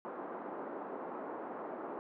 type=band-pass noise; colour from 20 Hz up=pink; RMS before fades=-43 dBFS; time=0.05-1.99 s; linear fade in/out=0 ms; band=270 to 1200 Hz; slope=24 dB/octave; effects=none